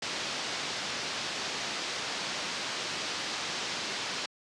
white low-pass noise, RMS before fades -35 dBFS, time 0.02-4.26 s, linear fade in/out 5 ms, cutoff 5500 Hz, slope 24 dB/octave, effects high-pass 150 Hz 12 dB/octave + resampled to 22050 Hz

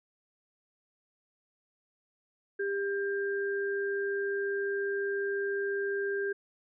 sine tone pair together, 398.4 / 1593.6 Hz, G4 / G6, +28 / +28 cents, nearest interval 2 octaves, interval 2400 cents, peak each -30 / -35 dBFS, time 2.59-6.33 s, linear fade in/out 10 ms, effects none

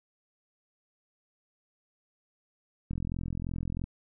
click train, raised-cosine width 5 ms, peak -22 dBFS, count 41, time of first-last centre 2.91-3.84 s, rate 43 Hz, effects none

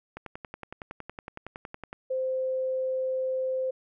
click train, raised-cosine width 0.5 ms, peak -23 dBFS, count 20, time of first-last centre 0.17-1.929 s, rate 10.8 Hz
sine tone, 520 Hz, C5, 11 cents flat, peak -26 dBFS, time 2.1-3.71 s, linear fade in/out 10 ms
effects none

